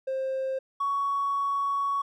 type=tone pair in turn; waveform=triangle; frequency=529 / 1118.1 Hz; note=C5 / C#6; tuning=+19 / +15 cents; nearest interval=octave + minor second; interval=1296 cents; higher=second; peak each=-24 / -21 dBFS; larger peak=second; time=0.07-0.59 / 0.8-2.02 s; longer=second; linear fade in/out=10 ms; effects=tanh soft clip ceiling -22 dBFS